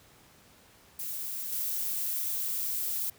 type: noise with level steps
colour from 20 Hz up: violet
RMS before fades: -36 / -32 dBFS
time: 0.99-3.1 s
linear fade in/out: 5 ms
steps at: 1.52 s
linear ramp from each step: 5 ms
effects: pink hiss -58 dBFS RMS until 3.18 s + high-pass 60 Hz 12 dB/octave